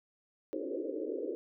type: band-pass noise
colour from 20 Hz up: pink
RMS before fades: -37 dBFS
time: 0.53-1.35 s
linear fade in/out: 0 ms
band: 280 to 550 Hz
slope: 96 dB/octave
effects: none